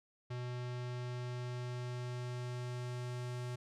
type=tone with low-pass filter sweep; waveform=square; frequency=123.47 Hz; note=B2; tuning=in tune; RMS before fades=-41 dBFS; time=0.3-3.56 s; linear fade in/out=10 ms; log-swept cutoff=4700 to 9100 Hz; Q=0.84; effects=none